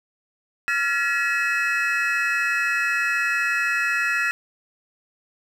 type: tone cluster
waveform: triangle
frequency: 1383 / 1702 / 1914 / 2578 Hz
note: F6 / G#6 / A#6 / E7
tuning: -17 / +42 / +45 / -39 cents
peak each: -24 dBFS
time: 0.68-4.31 s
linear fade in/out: 0 ms
effects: none